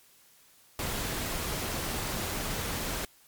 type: noise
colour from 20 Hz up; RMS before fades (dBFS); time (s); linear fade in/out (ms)
pink; -33; 0.79-3.05; 2
effects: white hiss -60 dBFS RMS until 3.27 s + MP3 96 kbps